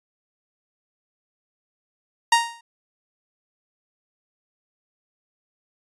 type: tone with exponential decay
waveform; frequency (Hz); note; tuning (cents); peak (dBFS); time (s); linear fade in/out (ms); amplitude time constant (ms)
sawtooth; 932.3; A#5; 0; -7; 2.32-2.61; 5; 63
effects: resampled to 24000 Hz